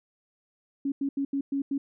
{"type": "tone bursts at uneven times", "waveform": "sine", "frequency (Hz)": 277.2, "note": "C#4", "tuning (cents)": 0, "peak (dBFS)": -25, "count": 6, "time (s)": [[0.85, 0.92], [1.01, 1.09], [1.17, 1.25], [1.33, 1.41], [1.52, 1.62], [1.71, 1.78]], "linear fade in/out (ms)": 5, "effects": []}